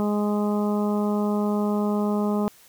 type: harmonic tone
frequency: 207.7 Hz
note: G#3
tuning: in tune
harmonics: 1 / 2 / 3 / 4 / 5 / 6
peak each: -22 / -28 / -32 / -34 / -36 / -38 dBFS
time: 0-2.48 s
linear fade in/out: 0 ms
effects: white hiss -53 dBFS RMS until 2.68 s